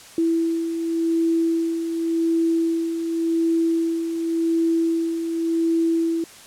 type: beating tone pair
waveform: sine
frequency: 329.9 / 330.79 Hz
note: E4 / E4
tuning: +1 / +6 cents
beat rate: 0.89 Hz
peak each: -28 / -19 dBFS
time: 0.18-6.24 s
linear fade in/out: 2 ms
effects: white hiss -44 dBFS RMS until 6.46 s + low-pass 10000 Hz 12 dB/octave